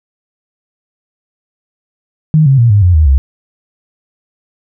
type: tone with pitch steps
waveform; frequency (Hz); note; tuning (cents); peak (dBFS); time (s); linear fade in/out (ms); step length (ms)
sine; 155.56 / 135.42 / 117.89 / 102.63 / 89.35 / 77.78 / 67.71; D#3 / C#3 / A#2 / G#2 / F2 / D#2 / C#2; 0 / -40 / +20 / -20 / +40 / 0 / -40; -4; 2.34-3.18; 0; 120
effects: none